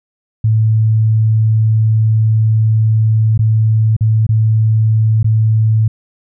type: tone with dropouts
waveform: sine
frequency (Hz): 110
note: A2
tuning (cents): 0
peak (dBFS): -8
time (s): 0.44-5.88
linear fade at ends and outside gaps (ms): 5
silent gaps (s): 3.377-3.391 / 3.966-4.008 / 4.267-4.29 / 5.23-5.244
effects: none